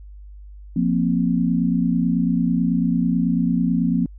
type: chord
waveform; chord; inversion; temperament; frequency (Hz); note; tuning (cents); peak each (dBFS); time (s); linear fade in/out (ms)
sine; F suspended fourth; none; just; 174.61 / 232.8 / 261.9; F3 / Bb3 / C4; 0 / -2 / +2; -20 / -21 / -22; 0.76-4.06; 5
effects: added 50 Hz sine -37 dBFS peak until 4.18 s